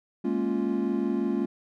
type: chord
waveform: triangle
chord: Bb minor seventh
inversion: third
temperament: equal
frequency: 207.7 / 233.1 / 277.2 / 349.2 Hz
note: Ab3 / Bb3 / Db4 / F4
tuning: 0 / 0 / 0 / 0 cents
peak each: -28 dBFS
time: 0.24-1.46 s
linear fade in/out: 10 ms
effects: none

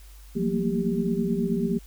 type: tone cluster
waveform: sine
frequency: 172.8 / 188.2 / 224.9 / 234.2 / 395.7 Hz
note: F3 / F#3 / A3 / A#3 / G4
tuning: -18 / +30 / +38 / +8 / +16 cents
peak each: -29 dBFS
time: 0.35-1.79 s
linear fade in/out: 20 ms
effects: added 50 Hz sine -44 dBFS peak until 1.86 s + white hiss -55 dBFS RMS until 1.86 s

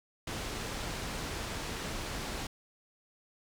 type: low-pass noise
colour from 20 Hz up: pink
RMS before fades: -38 dBFS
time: 0.27-2.47 s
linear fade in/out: 5 ms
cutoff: 7800 Hz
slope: 12 dB/octave
effects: none

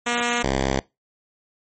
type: tone pair in turn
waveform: 5% pulse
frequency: 239.6 / 66.85 Hz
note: A#3 / C2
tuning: +48 / +38 cents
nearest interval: octave + minor seventh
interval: 2210 cents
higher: first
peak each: -9 dBFS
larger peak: neither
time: 0.06-0.43 / 0.43-0.8 s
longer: neither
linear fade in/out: 10 ms
effects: noise-tail reverb RT60 0.2 s tail -21 dB re dry + MP3 32 kbps

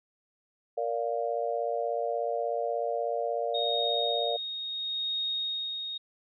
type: chord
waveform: sine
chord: Bb major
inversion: none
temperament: just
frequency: 466.2 / 582.7 / 699.2 Hz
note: Bb4 / D5 / F5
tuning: 0 / -14 / +2 cents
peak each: -32 dBFS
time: 0.77-4.37 s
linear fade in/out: 10 ms
type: tone with tremolo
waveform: sine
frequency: 3729 Hz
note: A#7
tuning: in tune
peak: -28 dBFS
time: 3.54-5.98 s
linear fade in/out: 10 ms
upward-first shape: sine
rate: 0.74 Hz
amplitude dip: 45%
effects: none

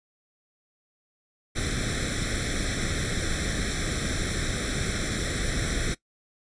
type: noise with comb filter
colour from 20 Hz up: pink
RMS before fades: -28 dBFS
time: 1.55-5.95 s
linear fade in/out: 20 ms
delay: 0.53 ms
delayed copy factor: +1
effects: noise-tail reverb RT60 0.1 s tail -19 dB re dry + resampled to 22050 Hz

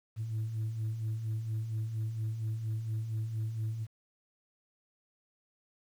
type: beating tone pair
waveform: sine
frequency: 106.8 / 111.1 Hz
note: G#2 / A2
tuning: +49 / +17 cents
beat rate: 4.3 Hz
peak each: -39 / -31 dBFS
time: 0.16-3.87 s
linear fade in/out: 50 ms
effects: tanh soft clip ceiling -29 dBFS + 10-bit

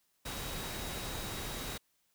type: tone in noise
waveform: sine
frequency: 3816 Hz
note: A#7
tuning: 40 cents sharp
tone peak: -49 dBFS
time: 0.25-1.78 s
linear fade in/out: 10 ms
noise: pink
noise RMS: -40 dBFS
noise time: 0.25-1.78 s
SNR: -12 dB
effects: white hiss -75 dBFS RMS until 2.14 s

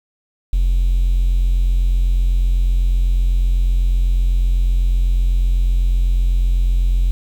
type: tone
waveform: triangle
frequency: 44 Hz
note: F1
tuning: 14 cents sharp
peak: -9 dBFS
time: 0.53-7.11 s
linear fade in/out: 0 ms
effects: tanh soft clip ceiling -8 dBFS + 7-bit

